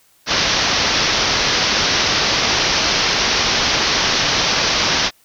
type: low-pass noise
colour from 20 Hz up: white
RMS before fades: -17 dBFS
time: 0.26-5.11 s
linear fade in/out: 50 ms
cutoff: 6000 Hz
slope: 96 dB/octave
effects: white hiss -55 dBFS RMS until 5.24 s